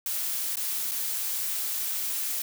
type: noise with dropouts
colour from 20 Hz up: blue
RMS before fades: -30 dBFS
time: 0.06-2.42 s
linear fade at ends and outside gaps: 2 ms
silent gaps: 0.557-0.569 / 0.912-0.916 s
effects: none